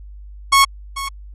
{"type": "tone with echo", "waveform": "sawtooth", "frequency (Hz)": 1100, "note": "C#6", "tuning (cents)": -14, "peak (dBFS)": -5, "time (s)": [0.52, 0.65], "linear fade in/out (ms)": 10, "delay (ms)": 440, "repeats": 1, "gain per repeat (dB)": -14, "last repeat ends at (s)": 1.09, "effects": ["added 50 Hz sine -34 dBFS peak until 1.34 s", "AAC 32 kbps"]}